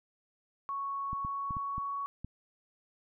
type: tone with pitch glide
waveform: sine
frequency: 1108.7 to 1119 Hz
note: C#6 to C#6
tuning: 0 to +16 cents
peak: -33 dBFS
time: 0.69-2.06 s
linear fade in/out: 0 ms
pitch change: +16 cents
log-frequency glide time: 1.04-1.95 s
type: clicks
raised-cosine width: 5 ms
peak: -28 dBFS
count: 6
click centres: 1.131 / 1.249 / 1.508 / 1.568 / 1.781 / 2.246 s
effects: none